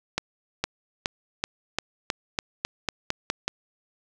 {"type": "accelerating click train", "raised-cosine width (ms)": 0.2, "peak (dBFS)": -7, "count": 12, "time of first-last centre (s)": [0.18, 3.48], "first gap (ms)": 460, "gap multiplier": 0.91, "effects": []}